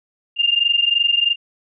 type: tone pair together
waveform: sine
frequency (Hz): 2794 / 2817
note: F7 / F7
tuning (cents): 0 / +14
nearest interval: unison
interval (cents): 14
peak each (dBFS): -17 / -17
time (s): 0.36-1.36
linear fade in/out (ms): 50
effects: none